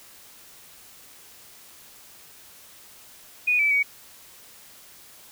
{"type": "tone with pitch steps", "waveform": "sine", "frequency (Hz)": [2468, 2311, 2252], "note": ["D#7", "D7", "C#7"], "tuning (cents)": [-15, -28, 27], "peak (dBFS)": -18, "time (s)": [3.47, 3.83], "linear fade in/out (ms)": 10, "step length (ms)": 120, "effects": ["white hiss -49 dBFS RMS until 5.31 s"]}